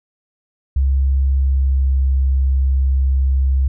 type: tone with pitch glide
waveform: sine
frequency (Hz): 67.5 to 66.69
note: C#2 to C2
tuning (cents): -45 to +34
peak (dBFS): -12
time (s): 0.76-3.68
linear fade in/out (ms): 5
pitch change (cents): -21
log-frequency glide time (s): 1.23-1.98
effects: none